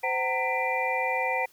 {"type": "tone cluster", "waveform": "sine", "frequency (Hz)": [515, 757, 917, 1996, 2378], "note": ["C5", "F#5", "A#5", "B6", "D7"], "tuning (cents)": [-28, 39, -29, 18, 21], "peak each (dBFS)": -31, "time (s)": [0.03, 1.46], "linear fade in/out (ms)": 10, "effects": ["white hiss -59 dBFS RMS until 1.52 s"]}